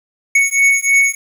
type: beating tone pair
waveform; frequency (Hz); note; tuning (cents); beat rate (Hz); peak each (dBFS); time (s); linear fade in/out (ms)
square; 2217 / 2220.2; C#7 / C#7; 0 / +2; 3.2; -14; 0.35-1.15; 5
effects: low-pass 12000 Hz 12 dB/octave + 7-bit